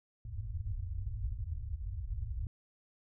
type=low-pass noise; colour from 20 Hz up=white; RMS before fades=-38 dBFS; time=0.25-2.47 s; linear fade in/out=2 ms; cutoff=110 Hz; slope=96 dB/octave; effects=none